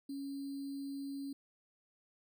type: tone with sample-and-hold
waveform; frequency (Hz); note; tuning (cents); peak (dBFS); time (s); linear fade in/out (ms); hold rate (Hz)
sine; 277.2; C#4; 0; -39; 0.09-1.33; 5; 4410
effects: none